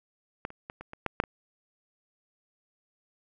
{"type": "clicks", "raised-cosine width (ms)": 0.5, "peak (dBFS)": [-17, -30, -23, -27, -26, -13, -7, -21], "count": 8, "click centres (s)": [0.451, 0.504, 0.699, 0.81, 0.934, 1.063, 1.201, 1.238], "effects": []}